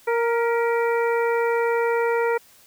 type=harmonic tone with a mistuned harmonic; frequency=466.2 Hz; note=A#4; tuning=in tune; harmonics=1 / 2 / 3 / 4 / 5; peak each=-20 / -26 / -30 / -32 / -34 dBFS; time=0.07-2.38 s; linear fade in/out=10 ms; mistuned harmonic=4; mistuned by=+45 cents; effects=white hiss -53 dBFS RMS until 2.66 s